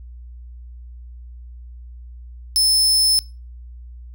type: tone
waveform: sawtooth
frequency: 5250 Hz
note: E8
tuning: 8 cents flat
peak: -11 dBFS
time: 2.56-3.19 s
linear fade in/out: 0 ms
effects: noise-tail reverb RT60 0.3 s tail -23 dB re dry + added 60 Hz sine -35 dBFS peak until 4.14 s